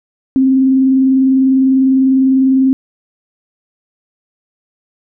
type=tone with vibrato; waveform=sine; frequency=264.3 Hz; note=C4; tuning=18 cents sharp; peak=-7 dBFS; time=0.36-2.73 s; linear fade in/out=0 ms; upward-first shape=sine; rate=20 Hz; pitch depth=36 cents each way; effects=none